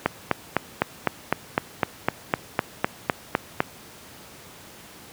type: click train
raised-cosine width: 0.5 ms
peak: -3 dBFS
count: 15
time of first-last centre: 0.06-3.604 s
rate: 3.95 Hz
effects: pink hiss -45 dBFS RMS until 5.12 s + high-pass 100 Hz 12 dB/octave

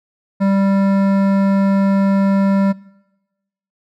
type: tone with hard clipping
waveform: sine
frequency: 196 Hz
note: G3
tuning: in tune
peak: -14 dBFS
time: 0.4-2.73 s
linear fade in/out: 20 ms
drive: 14 dB
effects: noise-tail reverb RT60 1.0 s tail -22 dB re dry

